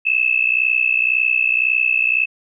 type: tone with amplitude modulation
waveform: sine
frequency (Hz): 2613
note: E7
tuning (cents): -16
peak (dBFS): -10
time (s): 0.05-2.26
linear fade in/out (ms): 20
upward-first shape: sine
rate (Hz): 61.9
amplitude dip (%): 90
effects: none